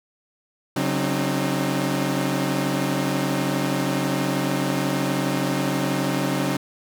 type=tone cluster; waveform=sawtooth; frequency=139.4 / 187.6 / 266.5 / 305.3 Hz; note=C#3 / F#3 / C4 / D#4; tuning=+10 / +24 / +32 / -33 cents; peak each=-23 dBFS; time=0.76-6.57 s; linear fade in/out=5 ms; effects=none